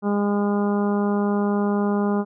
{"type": "harmonic tone", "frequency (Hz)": 204, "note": "G#3", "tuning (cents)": -31, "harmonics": [1, 2, 3, 4, 5, 6, 7], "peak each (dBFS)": [-20, -25, -32, -31, -34, -35, -39], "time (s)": [0.02, 2.25], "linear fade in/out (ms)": 50, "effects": []}